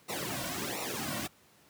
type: noise with flanger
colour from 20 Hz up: pink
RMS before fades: -36 dBFS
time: 0.08-1.28 s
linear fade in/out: 20 ms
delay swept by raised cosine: 0.61 to 2.41 ms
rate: 1.4 Hz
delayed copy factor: -1
effects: pink hiss -62 dBFS RMS until 1.69 s + high-pass 100 Hz 12 dB/octave